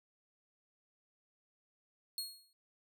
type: tone with exponential decay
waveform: sawtooth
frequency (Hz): 4300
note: C8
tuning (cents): +47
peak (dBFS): -32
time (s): 2.18-2.53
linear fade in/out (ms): 1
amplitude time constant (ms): 75
effects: none